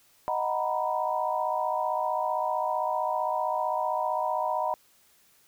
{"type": "chord", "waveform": "sine", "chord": "B major seventh", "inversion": "first", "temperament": "equal", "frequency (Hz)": [622.3, 740, 932.3, 987.8], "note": ["D#5", "F#5", "A#5", "B5"], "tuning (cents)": [0, 0, 0, 0], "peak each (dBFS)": -31, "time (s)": [0.28, 4.74], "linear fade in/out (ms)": 0, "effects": ["white hiss -62 dBFS RMS until 5.47 s"]}